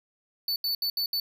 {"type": "tone bursts at uneven times", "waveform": "square", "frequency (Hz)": 4492, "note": "C#8", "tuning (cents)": 22, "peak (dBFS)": -26, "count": 5, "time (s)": [[0.48, 0.56], [0.64, 0.75], [0.82, 0.9], [0.97, 1.06], [1.13, 1.2]], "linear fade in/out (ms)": 2, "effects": []}